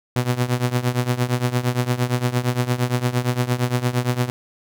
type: tone with tremolo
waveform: sawtooth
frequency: 123.6 Hz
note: B2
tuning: 2 cents sharp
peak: -11 dBFS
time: 0.16-4.3 s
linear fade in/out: 0 ms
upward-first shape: triangle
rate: 8.7 Hz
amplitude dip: 90%
effects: none